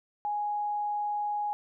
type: tone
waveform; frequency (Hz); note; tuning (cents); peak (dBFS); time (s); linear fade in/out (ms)
sine; 830.6; G#5; 0; -28; 0.25-1.53; 0
effects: none